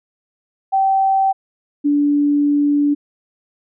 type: tone pair in turn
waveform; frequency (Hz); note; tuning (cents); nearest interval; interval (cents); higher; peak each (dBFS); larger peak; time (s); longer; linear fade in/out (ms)
sine; 774 / 289.9; G5 / D4; -22 / -22; octave + perfect fourth; 1700; first; -12; neither; 0.72-1.33 / 1.84-2.95; second; 20
effects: none